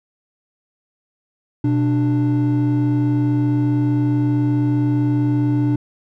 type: tone pair together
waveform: triangle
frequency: 123.47 / 295.1 Hz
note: B2 / D4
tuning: 0 / +8 cents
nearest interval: octave + minor third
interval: 1508 cents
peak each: -15 dBFS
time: 1.64-5.76 s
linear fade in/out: 5 ms
effects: tanh soft clip ceiling -6 dBFS